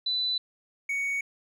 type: tone pair in turn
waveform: sine / triangle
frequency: 3990 / 2233 Hz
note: B7 / C#7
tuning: +17 / +12 cents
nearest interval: minor seventh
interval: 1005 cents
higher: first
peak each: -25 dBFS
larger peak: neither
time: 0.06-0.38 / 0.89-1.21 s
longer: neither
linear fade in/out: 5 ms
effects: none